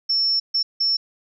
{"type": "tone bursts at uneven times", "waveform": "sine", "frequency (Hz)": 5400, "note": "E8", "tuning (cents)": 41, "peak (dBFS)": -17, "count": 3, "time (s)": [[0.09, 0.4], [0.54, 0.63], [0.8, 0.97]], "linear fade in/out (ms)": 10, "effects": []}